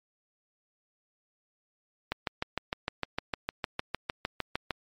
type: click train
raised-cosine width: 0.3 ms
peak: -13 dBFS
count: 18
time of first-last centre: 2.12-4.708 s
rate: 6.57 Hz
effects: MP3 64 kbps